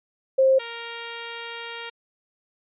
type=tone pair in turn; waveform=sine / 5% pulse; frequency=530 / 466.1 Hz; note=C5 / A#4; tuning=+22 / 0 cents; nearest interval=major second; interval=222 cents; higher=first; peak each=-14 / -20 dBFS; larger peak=first; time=0.38-0.59 / 0.59-1.9 s; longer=second; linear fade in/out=10 ms; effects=resampled to 8000 Hz